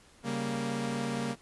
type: chord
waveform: sawtooth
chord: G diminished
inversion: second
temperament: equal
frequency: 138.59 / 196 / 233.1 Hz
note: Db3 / G3 / Bb3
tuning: 0 / 0 / 0 cents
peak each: -33 / -34 / -29 dBFS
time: 0.23-1.36 s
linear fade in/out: 50 ms
effects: pink hiss -59 dBFS RMS until 1.41 s + resampled to 24000 Hz